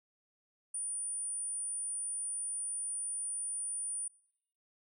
sine tone, 9397 Hz, D9, in tune, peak -35 dBFS, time 0.74-4.08 s, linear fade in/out 5 ms, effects noise-tail reverb RT60 0.8 s tail -23 dB re dry

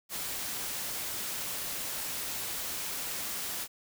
white noise, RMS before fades -36 dBFS, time 0.09-3.68 s, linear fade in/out 50 ms, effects none

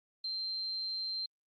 sine tone, 4144 Hz, C8, 17 cents flat, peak -34 dBFS, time 0.24-1.26 s, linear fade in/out 5 ms, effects Opus 24 kbps

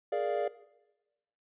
triangle chord, Bb dominant seventh, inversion third, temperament equal with one note detuned, 415.3 / 466.2 / 587.3 / 696.4 Hz, Ab4 / Bb4 / D5 / F5, 0 / 0 / 0 / -5 cents, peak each -32 / -34 / -30 / -33 dBFS, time 0.12-0.48 s, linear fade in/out 5 ms, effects noise-tail reverb RT60 1.0 s tail -17 dB re dry + resampled to 8000 Hz

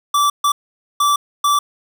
square tone bursts at uneven times, 1162 Hz, D6, 19 cents flat, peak -13 dBFS, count 4, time 0.14-0.3 / 0.44-0.52 / 1-1.16 / 1.44-1.59 s, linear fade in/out 5 ms, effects none

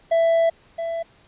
triangle tone pair in turn, 663 / 665.8 Hz, E5 / E5, +10 / +17 cents, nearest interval unison, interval 7 cents, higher second, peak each -13 / -22 dBFS, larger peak first, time 0.11-0.5 / 0.78-1.03 s, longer first, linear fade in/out 10 ms, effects pink hiss -55 dBFS RMS until 1.27 s + resampled to 8000 Hz

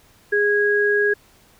sine tone pair together, 412.5 / 1650 Hz, G#4 / G#6, -12 / -12 cents, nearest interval 2 octaves, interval 2400 cents, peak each -18 dBFS, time 0.32-1.14 s, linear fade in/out 10 ms, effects pink hiss -54 dBFS RMS until 1.59 s

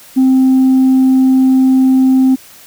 sine tone, 261.6 Hz, C4, in tune, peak -4 dBFS, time 0.16-2.36 s, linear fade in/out 20 ms, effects tanh soft clip ceiling -4 dBFS + white hiss -39 dBFS RMS until 2.66 s

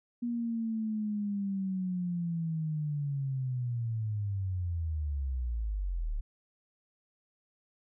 sine linear sweep, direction down, 240.4 to 34.65 Hz, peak -30 dBFS, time 0.22-6.21 s, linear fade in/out 10 ms, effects none

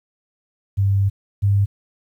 sine tone pair in turn, 98.7 / 100.14 Hz, G2 / G2, +12 / +37 cents, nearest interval unison, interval 25 cents, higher second, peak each -14 / -13 dBFS, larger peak second, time 0.77-1.1 / 1.42-1.66 s, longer first, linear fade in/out 20 ms, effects 9-bit

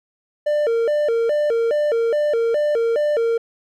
triangle tone with vibrato, 523.3 Hz, C5, in tune, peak -14 dBFS, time 0.46-3.38 s, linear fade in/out 10 ms, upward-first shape square, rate 2.4 Hz, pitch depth 220 cents each way, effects none

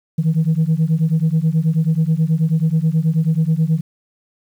sine beating tone pair, 155.56 / 164.86 Hz, D#3 / E3, 0 / 0 cents, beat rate 9.3 Hz, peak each -15 dBFS, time 0.18-3.81 s, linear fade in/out 10 ms, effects tanh soft clip ceiling -9 dBFS + 8-bit

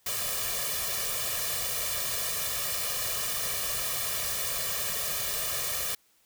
white noise with comb filter, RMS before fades -31 dBFS, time 0.06-5.95 s, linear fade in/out 5 ms, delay 1.7 ms, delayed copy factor +0.9, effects white hiss -66 dBFS RMS until 6.25 s

